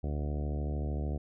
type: harmonic tone with a mistuned harmonic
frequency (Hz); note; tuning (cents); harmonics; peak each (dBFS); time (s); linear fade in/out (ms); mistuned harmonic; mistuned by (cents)
73.42; D2; 0; 1 / 2 / 3 / 4 / 5 / 6 / 7 / 8 / 9 / 10; -32 / -38 / -42 / -44 / -46 / -48 / -49 / -50 / -51 / -52; 0.03-1.18; 10; 1; -17
effects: none